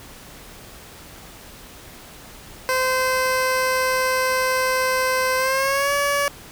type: tone with pitch glide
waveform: 15% pulse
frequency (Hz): 516 to 569.2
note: C5 to C#5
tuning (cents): -24 to +46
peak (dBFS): -12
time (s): 2.69-6.28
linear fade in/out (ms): 0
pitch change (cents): +170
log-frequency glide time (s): 5.37-5.93
effects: pink hiss -42 dBFS RMS until 6.51 s